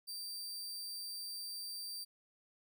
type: tone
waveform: sawtooth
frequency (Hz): 4677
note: D8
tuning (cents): -8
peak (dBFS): -39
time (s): 0.07-2.05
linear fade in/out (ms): 20
effects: none